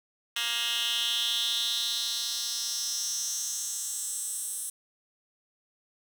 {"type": "tone with high-pass filter sweep", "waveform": "10% pulse", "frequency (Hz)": 234.7, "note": "A#3", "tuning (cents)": 12, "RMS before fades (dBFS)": -31, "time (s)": [0.36, 4.7], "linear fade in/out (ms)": 5, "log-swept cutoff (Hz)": [2500, 9300], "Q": 3.8, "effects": []}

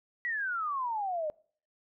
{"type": "exponential sweep", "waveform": "sine", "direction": "down", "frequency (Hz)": [1966, 592], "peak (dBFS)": -30, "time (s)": [0.25, 1.3], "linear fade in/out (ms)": 0, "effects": ["noise-tail reverb RT60 0.5 s tail -24 dB re dry"]}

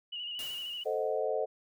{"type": "tone with vibrato", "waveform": "sine", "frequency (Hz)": 2900, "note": "F#7", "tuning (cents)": -35, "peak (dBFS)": -36, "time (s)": [0.12, 0.84], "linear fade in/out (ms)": 10, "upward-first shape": "square", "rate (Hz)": 13, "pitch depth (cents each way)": 35}
{"type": "noise with exponential decay", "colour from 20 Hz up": "white", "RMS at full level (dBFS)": -43, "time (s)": [0.39, 1.27], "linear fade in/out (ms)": 1, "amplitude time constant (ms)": 190}
{"type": "chord", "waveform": "sine", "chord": "A diminished seventh", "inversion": "none", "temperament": "equal", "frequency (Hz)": [440, 523.3, 622.3, 740], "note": ["A4", "C5", "Eb5", "Gb5"], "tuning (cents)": [0, 0, 0, 0], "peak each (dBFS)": [-33, -34, -34, -38], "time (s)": [0.85, 1.46], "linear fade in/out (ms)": 20}
{"effects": []}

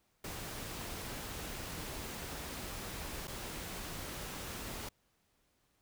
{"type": "noise with dropouts", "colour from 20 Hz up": "pink", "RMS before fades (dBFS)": -43, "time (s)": [0.24, 4.89], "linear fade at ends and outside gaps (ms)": 5, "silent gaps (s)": [3.273, 3.278], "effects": ["pink hiss -75 dBFS RMS until 5.81 s"]}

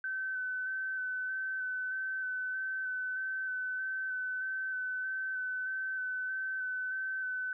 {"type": "tone with vibrato", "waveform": "sine", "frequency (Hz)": 1524, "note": "G6", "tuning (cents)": -49, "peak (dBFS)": -33, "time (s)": [0.04, 7.53], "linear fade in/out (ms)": 2, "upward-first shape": "square", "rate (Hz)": 1.6, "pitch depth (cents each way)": 14, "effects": []}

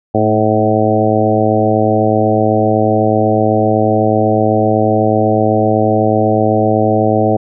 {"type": "harmonic tone with a mistuned harmonic", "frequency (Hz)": 108, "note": "A2", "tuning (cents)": -32, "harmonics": [1, 2, 3, 4, 5, 6, 7], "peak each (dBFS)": [-17, -17, -17, -17, -17, -17, -17], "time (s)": [0.14, 7.37], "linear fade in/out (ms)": 10, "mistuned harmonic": 2, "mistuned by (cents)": 24, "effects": []}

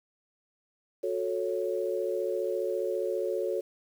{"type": "chord", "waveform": "sine", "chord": "F# minor", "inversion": "none", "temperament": "equal with one note detuned", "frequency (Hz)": [365.1, 440, 554.4], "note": ["F#4", "A4", "C#5"], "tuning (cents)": [-23, 0, 0], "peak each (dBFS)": -32, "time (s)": [1.03, 3.61], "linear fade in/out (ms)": 10, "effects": ["9-bit"]}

